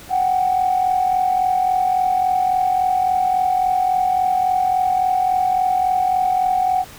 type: tone pair together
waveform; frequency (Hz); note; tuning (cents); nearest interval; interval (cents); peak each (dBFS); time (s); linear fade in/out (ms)
sine; 741 / 784.6; F#5 / G5; +2 / +1; minor second; 99; -15 / -21; 0.09-6.85; 50
effects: tanh soft clip ceiling -8 dBFS + pink hiss -40 dBFS RMS until 6.98 s